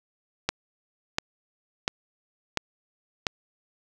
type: click train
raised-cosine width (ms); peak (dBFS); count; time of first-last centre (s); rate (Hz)
0.2; -6; 5; 0.49-3.268; 1.44
effects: none